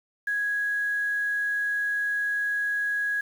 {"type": "tone with quantisation", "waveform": "sine", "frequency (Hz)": 1661.2, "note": "G#6", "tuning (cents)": 0, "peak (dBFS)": -24, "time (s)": [0.27, 3.21], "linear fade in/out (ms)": 5, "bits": 8, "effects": []}